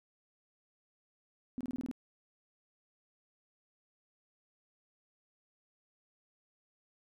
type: tone bursts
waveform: sine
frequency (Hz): 253.2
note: B3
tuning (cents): +43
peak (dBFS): -35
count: 7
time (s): 1.58-1.913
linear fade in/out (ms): 0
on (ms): 27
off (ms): 24
effects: none